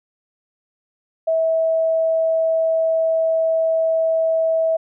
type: tone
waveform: sine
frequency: 649 Hz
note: E5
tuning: 27 cents flat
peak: -15 dBFS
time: 1.27-4.77 s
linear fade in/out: 10 ms
effects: none